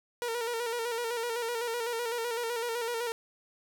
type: tone with vibrato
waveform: sawtooth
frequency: 468.7 Hz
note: A#4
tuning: 9 cents sharp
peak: -27 dBFS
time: 0.22-3.12 s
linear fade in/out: 0 ms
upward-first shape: square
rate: 7.9 Hz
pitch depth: 49 cents each way
effects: none